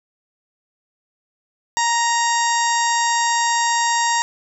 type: harmonic tone with a mistuned harmonic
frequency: 935 Hz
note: A#5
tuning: 5 cents sharp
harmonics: 1 / 2 / 3 / 4 / 5 / 6 / 7 / 8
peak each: -18 / -23 / -32 / -30 / -31 / -28 / -29 / -26 dBFS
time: 1.77-4.22 s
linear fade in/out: 0 ms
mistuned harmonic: 7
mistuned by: +36 cents
effects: none